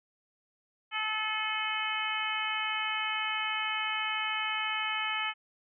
harmonic tone with a mistuned harmonic, 433.8 Hz, A4, 25 cents flat, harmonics 2 / 3 / 4 / 5 / 6 / 7, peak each -38 / -36 / -38 / -36 / -37 / -36 dBFS, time 0.91-5.34 s, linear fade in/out 50 ms, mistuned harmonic 6, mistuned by -33 cents, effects none

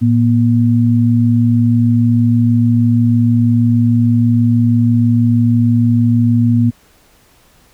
sine tone pair together, 112.9 / 239.2 Hz, A2 / A#3, +45 / +45 cents, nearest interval octave + minor second, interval 1300 cents, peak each -11 dBFS, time 0.01-6.71 s, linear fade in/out 20 ms, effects pink hiss -50 dBFS RMS until 7.73 s

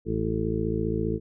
harmonic tone, 55 Hz, A1, in tune, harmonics 1 / 2 / 3 / 4 / 6 / 7 / 8, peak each -33 / -32 / -32 / -32 / -31 / -34 / -31 dBFS, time 0.05-1.2 s, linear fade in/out 50 ms, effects none

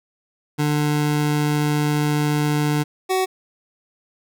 25% pulse tone pair in turn, 148.8 / 375 Hz, D3 / F#4, +23 / +23 cents, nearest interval octave + major third, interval 1600 cents, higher second, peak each -14 dBFS, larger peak neither, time 0.58-2.84 / 3.09-3.26 s, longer first, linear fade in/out 20 ms, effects none

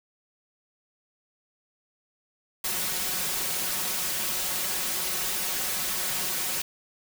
white noise with comb filter, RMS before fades -29 dBFS, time 2.64-6.62 s, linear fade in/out 5 ms, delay 5.4 ms, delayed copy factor +0.7, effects none

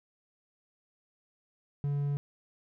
triangle tone, 143 Hz, D3, 46 cents flat, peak -26 dBFS, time 1.84-2.17 s, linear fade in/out 0 ms, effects none

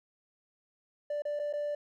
triangle tone with dropouts, 587.3 Hz, D5, in tune, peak -28 dBFS, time 1.1-1.75 s, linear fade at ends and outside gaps 5 ms, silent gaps 1.221-1.252 / 1.392-1.396 / 1.528-1.535 s, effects tanh soft clip ceiling -26 dBFS

